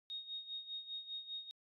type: tone with tremolo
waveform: sine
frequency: 3729 Hz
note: A#7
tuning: in tune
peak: -40 dBFS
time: 0.1-1.51 s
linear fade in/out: 0 ms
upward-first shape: sine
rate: 5 Hz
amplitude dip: 75%
effects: AAC 64 kbps